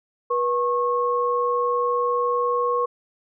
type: tone pair together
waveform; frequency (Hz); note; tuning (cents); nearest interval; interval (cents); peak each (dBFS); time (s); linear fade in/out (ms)
sine; 485.5 / 1090; B4 / C#6; -30 / -29; octave + major second; 1401; -22; 0.3-2.86; 10
effects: none